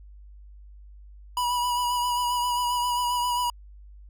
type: tone with vibrato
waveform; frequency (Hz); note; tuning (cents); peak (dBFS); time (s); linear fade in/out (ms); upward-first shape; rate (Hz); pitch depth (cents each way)
square; 976; B5; -21; -24; 1.37-3.5; 2; sine; 7.5; 25
effects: added 50 Hz sine -44 dBFS peak until 4.09 s